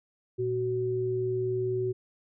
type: tone pair together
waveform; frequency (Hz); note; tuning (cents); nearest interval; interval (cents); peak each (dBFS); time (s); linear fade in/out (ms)
sine; 118.2 / 373.9; A#2 / F#4; +24 / +18; octave + minor sixth; 1994; -33 / -27; 0.38-1.93; 20
effects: none